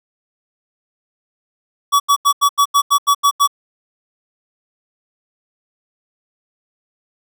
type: tone bursts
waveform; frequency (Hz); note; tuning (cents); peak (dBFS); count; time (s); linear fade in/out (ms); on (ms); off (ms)
square; 1137; C#6; +44; -10; 10; 1.92-3.476; 20; 80; 84
effects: none